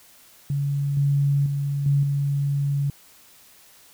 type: tone with level steps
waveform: sine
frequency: 141.3 Hz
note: C#3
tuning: 34 cents sharp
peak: -21 / -17 / -22 / -16 / -20 dBFS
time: 0.5-2.9 s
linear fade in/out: 2 ms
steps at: 0.97 / 1.46 / 1.86 / 2.03 s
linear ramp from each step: 2 ms
effects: white hiss -52 dBFS RMS until 3.93 s